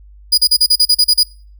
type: tone bursts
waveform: 40% pulse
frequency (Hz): 4916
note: D#8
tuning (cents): -22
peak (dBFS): -6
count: 10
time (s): 0.32-1.234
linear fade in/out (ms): 10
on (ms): 59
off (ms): 36
effects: noise-tail reverb RT60 0.4 s tail -23 dB re dry + added 50 Hz sine -38 dBFS peak until 1.59 s